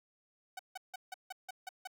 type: tone bursts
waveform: sawtooth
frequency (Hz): 750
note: F#5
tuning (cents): +23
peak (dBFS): -37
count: 8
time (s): 0.57-1.874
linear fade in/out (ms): 5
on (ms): 23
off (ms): 160
effects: none